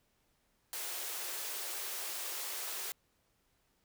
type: high-pass noise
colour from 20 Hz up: white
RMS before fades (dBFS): -40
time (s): 0.73-2.92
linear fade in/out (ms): 0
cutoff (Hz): 330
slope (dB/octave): 96
effects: pink hiss -75 dBFS RMS until 3.84 s